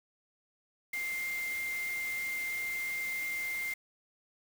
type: tone in noise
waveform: sine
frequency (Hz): 2101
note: C7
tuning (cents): +7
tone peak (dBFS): -33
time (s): 0.93-3.74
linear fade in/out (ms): 5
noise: white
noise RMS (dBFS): -45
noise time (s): 0.93-3.74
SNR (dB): +9
effects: none